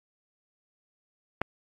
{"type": "click", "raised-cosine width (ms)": 0.5, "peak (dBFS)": -11, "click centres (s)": 1.416, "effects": ["AAC 64 kbps"]}